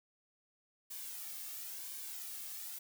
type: noise with flanger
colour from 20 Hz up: blue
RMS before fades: -45 dBFS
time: 0.9-2.79 s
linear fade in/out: 10 ms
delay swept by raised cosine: 1.5 to 2.06 ms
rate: 0.97 Hz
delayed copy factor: -0.55
effects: none